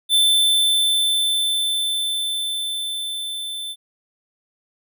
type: tone with level ramp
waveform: square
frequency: 3535 Hz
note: A7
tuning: 7 cents sharp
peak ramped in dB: -13 to -28 dBFS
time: 0.09-3.76 s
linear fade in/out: 50 ms
effects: none